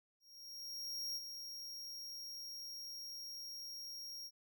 45% pulse tone with ADSR envelope, 5588 Hz, F8, in tune, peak -39 dBFS, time 0.2-4.31 s, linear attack 960 ms, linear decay 36 ms, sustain -7 dB, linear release 51 ms, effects none

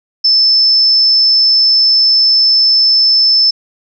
sine tone, 5270 Hz, E8, 1 cent flat, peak -6 dBFS, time 0.24-3.51 s, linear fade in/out 10 ms, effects none

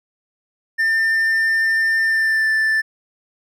triangle tone with pitch glide, 1797 to 1764.1 Hz, A6 to A6, +36 to +4 cents, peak -13 dBFS, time 0.78-2.82 s, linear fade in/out 20 ms, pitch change -32 cents, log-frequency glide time 2.04-2.49 s, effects none

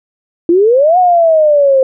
sine exponential two-way sweep, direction up then down, 329.6 to 740 to 521 Hz, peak -5 dBFS, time 0.49-1.83 s, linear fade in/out 2 ms, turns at 0.98 s, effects none

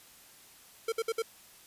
square tone bursts, 452.2 Hz, A4, 47 cents sharp, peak -29 dBFS, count 4, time 0.88-1.222 s, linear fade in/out 5 ms, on 42 ms, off 58 ms, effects white hiss -56 dBFS RMS until 1.66 s + resampled to 32000 Hz

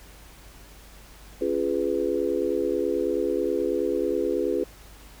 sine chord, C# dominant seventh, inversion none, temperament just, 277.2 / 346.5 / 415.8 / 498.9 Hz, C#4 / E#4 / G#4 / B4, 0 / -14 / +2 / +17 cents, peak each -31 / -27 / -27 / -28 dBFS, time 1.41-4.64 s, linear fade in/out 5 ms, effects added 50 Hz sine -48 dBFS peak until 5.2 s + pink hiss -50 dBFS RMS until 5.2 s

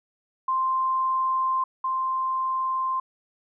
sine tone pair in turn, 1046.5 / 1046.5 Hz, C6 / C6, 0 / 0 cents, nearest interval unison, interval 0 cents, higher neither, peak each -21 / -23 dBFS, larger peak first, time 0.48-1.64 / 1.84-3 s, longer neither, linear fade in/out 5 ms, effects none

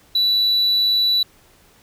sine tone, 3951 Hz, B7, in tune, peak -12 dBFS, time 0.15-1.23 s, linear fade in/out 5 ms, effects tanh soft clip ceiling -13 dBFS + pink hiss -53 dBFS RMS until 1.82 s

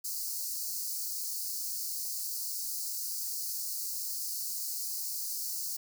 white high-pass noise, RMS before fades -36 dBFS, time 0.04-5.77 s, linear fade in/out 10 ms, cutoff 4300 Hz, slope 96 dB/octave, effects none

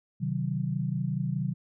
sine chord, C diminished, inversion none, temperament equal with one note detuned, 130.81 / 155.56 / 187.36 Hz, C3 / Eb3 / Gb3, 0 / 0 / +22 cents, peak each -31 / -31 / -32 dBFS, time 0.2-1.54 s, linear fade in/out 20 ms, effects none

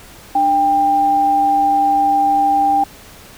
sine tone pair together, 297.9 / 794.3 Hz, D4 / G5, +25 / +23 cents, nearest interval octave + perfect fourth, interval 1698 cents, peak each -23 / -11 dBFS, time 0.35-2.84 s, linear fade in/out 5 ms, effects pink hiss -40 dBFS RMS until 3.37 s

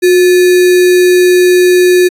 sine tone with sample-and-hold, 361.6 Hz, F#4, 40 cents flat, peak -3 dBFS, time 0.02-2.09 s, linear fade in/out 20 ms, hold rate 2100 Hz, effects resampled to 32000 Hz

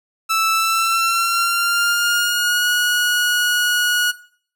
sawtooth tone with pitch glide, 1318.5 to 1454.5 Hz, E6 to F#6, 0 to -30 cents, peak -12 dBFS, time 0.29-4.12 s, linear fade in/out 20 ms, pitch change +170 cents, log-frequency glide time 0.52-2.67 s, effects noise-tail reverb RT60 0.5 s tail -17 dB re dry

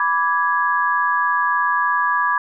sine chord, G# diminished, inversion first, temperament equal with one note detuned, 987.8 / 1164.5 / 1661.2 Hz, B5 / D6 / G#6, 0 / -15 / 0 cents, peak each -20 dBFS, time 0-2.38 s, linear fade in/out 2 ms, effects none

